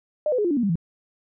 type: tone with pitch steps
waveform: sine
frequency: 605 / 502.9 / 418 / 347.5 / 288.8 / 240.1 / 199.58 / 165.89 Hz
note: D#5 / B4 / G#4 / F4 / D4 / B3 / G3 / E3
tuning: -49 / +31 / +11 / -9 / -29 / -49 / +31 / +11 cents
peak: -19 dBFS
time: 0.26-0.756 s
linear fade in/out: 2 ms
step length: 62 ms
effects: none